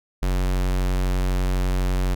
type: tone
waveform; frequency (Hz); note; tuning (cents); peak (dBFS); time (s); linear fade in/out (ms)
square; 46; F#1; -9; -20; 0.22-2.15; 10
effects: none